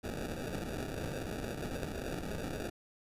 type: noise with sample-and-hold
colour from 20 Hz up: blue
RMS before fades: -39 dBFS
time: 0.03-2.7 s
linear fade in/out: 10 ms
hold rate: 1050 Hz
effects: resampled to 32000 Hz